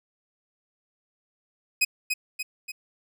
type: tone with echo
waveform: sawtooth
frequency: 2516 Hz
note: D#7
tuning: 19 cents sharp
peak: -15 dBFS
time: 1.81-1.85 s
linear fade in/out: 10 ms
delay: 290 ms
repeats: 3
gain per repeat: -5 dB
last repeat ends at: 2.72 s
effects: none